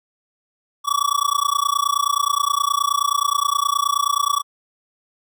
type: tone with amplitude modulation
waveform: square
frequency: 1140 Hz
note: C#6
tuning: 48 cents sharp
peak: -14 dBFS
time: 0.84-4.43 s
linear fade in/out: 50 ms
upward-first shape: sine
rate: 29.5 Hz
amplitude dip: 100%
effects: none